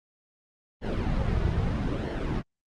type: noise with flanger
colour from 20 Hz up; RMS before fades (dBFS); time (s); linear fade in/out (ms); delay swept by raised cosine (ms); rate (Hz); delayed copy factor
brown; -27; 0.81-2.43; 50; 0.81 to 3.81; 0.78; -0.65
effects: low-pass 4000 Hz 12 dB/octave + Opus 32 kbps